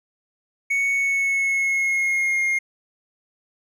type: tone with pitch glide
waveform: triangle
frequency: 2221 to 2132 Hz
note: C#7 to C7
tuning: +3 to +32 cents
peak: -17 dBFS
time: 0.7-2.59 s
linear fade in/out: 10 ms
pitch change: -71 cents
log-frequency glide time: 0.92-2.42 s
effects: none